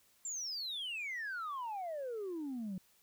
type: exponential sweep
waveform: sine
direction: down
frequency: 7460 to 179.2 Hz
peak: -36 dBFS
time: 0.25-2.78 s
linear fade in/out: 2 ms
effects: tanh soft clip ceiling -36 dBFS + white hiss -69 dBFS RMS until 3.02 s